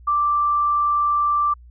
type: tone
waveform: sine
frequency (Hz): 1174.7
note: D6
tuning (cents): 0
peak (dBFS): -16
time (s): 0.07-1.54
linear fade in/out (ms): 10
effects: added 60 Hz sine -42 dBFS peak until 1.7 s